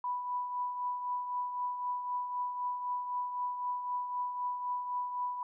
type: tone with tremolo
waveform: sine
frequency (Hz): 987.8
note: B5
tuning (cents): 0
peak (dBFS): -30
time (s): 0.04-5.43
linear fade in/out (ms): 2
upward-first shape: triangle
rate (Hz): 3.9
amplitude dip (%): 55
effects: none